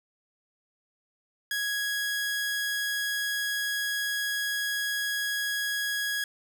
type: tone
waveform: sawtooth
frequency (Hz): 1661.2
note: G#6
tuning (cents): 0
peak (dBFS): -24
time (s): 1.51-6.24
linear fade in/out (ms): 2
effects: none